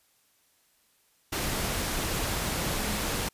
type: tone in noise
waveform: sine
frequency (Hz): 208.9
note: G#3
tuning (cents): +10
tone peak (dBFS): -37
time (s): 2.79-3.01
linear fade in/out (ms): 10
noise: pink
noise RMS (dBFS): -30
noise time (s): 1.32-3.29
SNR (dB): -10
effects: white hiss -67 dBFS RMS until 3.33 s + resampled to 32000 Hz